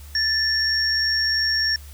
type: tone pair together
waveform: sine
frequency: 1760 / 5523 Hz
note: A6 / F8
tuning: 0 / -20 cents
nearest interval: octave + minor sixth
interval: 1980 cents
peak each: -23 / -20 dBFS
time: 0.15-1.76 s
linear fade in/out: 2 ms
effects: added 72 Hz sine -38 dBFS peak until 1.93 s + white hiss -48 dBFS RMS until 1.93 s